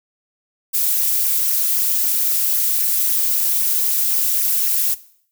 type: noise with flanger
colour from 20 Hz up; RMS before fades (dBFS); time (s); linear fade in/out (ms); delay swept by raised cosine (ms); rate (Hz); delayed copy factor
violet; -18; 0.73-4.95; 20; 0.24 to 5.64; 3.8; -0.85
effects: noise-tail reverb RT60 0.6 s tail -18 dB re dry